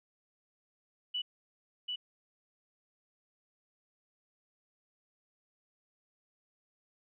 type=tone with echo; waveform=sine; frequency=2960 Hz; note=F#7; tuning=in tune; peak=-32 dBFS; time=1.14-1.22 s; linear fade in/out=10 ms; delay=740 ms; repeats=1; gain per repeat=-2 dB; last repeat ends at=1.96 s; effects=none